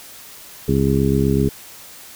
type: harmonic tone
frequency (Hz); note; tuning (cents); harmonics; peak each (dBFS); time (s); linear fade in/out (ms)
68; C#2; -33; 1 / 2 / 3 / 4 / 5 / 6; -23 / -19 / -20 / -22 / -25 / -21; 0.68-1.49; 5
effects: white hiss -40 dBFS RMS until 2.15 s